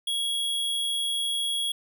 square tone, 3322 Hz, G#7, in tune, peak -26 dBFS, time 0.07-1.72 s, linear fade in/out 5 ms, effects none

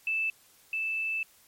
sine tone pair in turn, 2637 / 2637 Hz, E7 / E7, 0 / 0 cents, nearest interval unison, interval 0 cents, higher neither, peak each -26 / -28 dBFS, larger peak first, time 0.07-0.3 / 0.73-1.23 s, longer second, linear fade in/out 2 ms, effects white hiss -60 dBFS RMS until 1.47 s + MP3 64 kbps

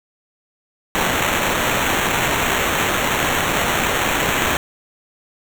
white noise with sample-and-hold, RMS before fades -19 dBFS, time 0.95-4.57 s, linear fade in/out 0 ms, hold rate 4900 Hz, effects none

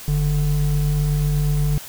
triangle tone pair together, 46.43 / 147.4 Hz, F#1 / D3, +7 / +7 cents, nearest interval octave + minor sixth, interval 2000 cents, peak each -19 / -16 dBFS, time 0.08-1.78 s, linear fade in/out 0 ms, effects white hiss -37 dBFS RMS until 1.88 s

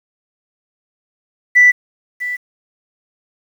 sine tone with echo, 1975.5 Hz, B6, in tune, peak -4 dBFS, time 1.55-1.72 s, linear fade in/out 20 ms, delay 650 ms, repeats 1, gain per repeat -15 dB, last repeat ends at 2.37 s, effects tanh soft clip ceiling -1 dBFS + 7-bit

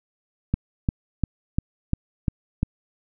click train, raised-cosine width 5 ms, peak -8 dBFS, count 7, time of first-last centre 0.54-2.631 s, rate 2.87 Hz, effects none

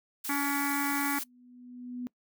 blue noise, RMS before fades -36 dBFS, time 0.24-1.24 s, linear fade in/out 10 ms
harmonic tone, 283 Hz, C#4, 36 cents sharp, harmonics 1 / 3 / 4 / 5 / 6 / 7 / 8, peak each -31 / -36 / -37 / -38 / -39 / -39 / -40 dBFS, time 0.29-1.19 s, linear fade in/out 5 ms
sine tone with exponential growth, 246.9 Hz, B3, in tune, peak -32 dBFS, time 0.87-2.07 s, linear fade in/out 0 ms, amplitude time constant 260 ms
effects noise-tail reverb RT60 0.1 s tail -23 dB re dry

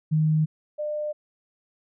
sine tone pair in turn, 155.6 / 600.5 Hz, D#3 / D5, 0 / +38 cents, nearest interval octave + major seventh, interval 2338 cents, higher second, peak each -18 / -26 dBFS, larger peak first, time 0.11-0.46 / 0.78-1.13 s, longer neither, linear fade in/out 20 ms, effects none

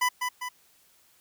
25% pulse tone with echo, 996 Hz, B5, 14 cents sharp, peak -18 dBFS, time 0.01-0.09 s, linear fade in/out 10 ms, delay 200 ms, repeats 2, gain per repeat -5 dB, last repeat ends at 0.49 s, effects white hiss -62 dBFS RMS until 1.2 s

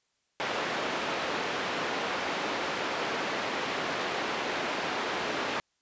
pink band-pass noise, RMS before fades -32 dBFS, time 0.4-5.6 s, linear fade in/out 0 ms, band 350 to 3200 Hz, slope 12 dB/octave, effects white hiss -75 dBFS RMS until 5.81 s + resampled to 16000 Hz

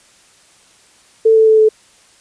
sine tone with pitch steps, 445 / 441.4 / 437.9 / 434.3 Hz, A4 / A4 / A4 / A4, +20 / +5 / -8 / -23 cents, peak -6 dBFS, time 1.25-1.69 s, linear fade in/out 10 ms, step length 110 ms, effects white hiss -49 dBFS RMS until 2.2 s + resampled to 22050 Hz

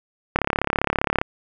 click train, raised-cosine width 0.5 ms, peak -3 dBFS, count 31, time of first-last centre 0.36-1.215 s, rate 35.1 Hz, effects none

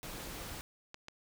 pink noise, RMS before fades -44 dBFS, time 0.03-0.61 s, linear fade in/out 0 ms
clicks, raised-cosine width 0.2 ms, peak -28 dBFS, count 2, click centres 0.944 / 1.084 s
effects none

